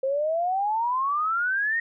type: exponential sweep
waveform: sine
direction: up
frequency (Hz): 523.3 to 1883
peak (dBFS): -22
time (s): 0.03-1.8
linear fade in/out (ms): 5
effects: none